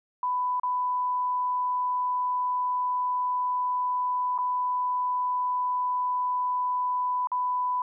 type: tone with dropouts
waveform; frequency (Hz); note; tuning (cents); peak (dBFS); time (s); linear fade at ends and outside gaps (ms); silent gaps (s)
sine; 996; B5; +14; -24; 0.23-7.82; 2; 0.598-0.633 / 4.379-4.386 / 7.272-7.317
effects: none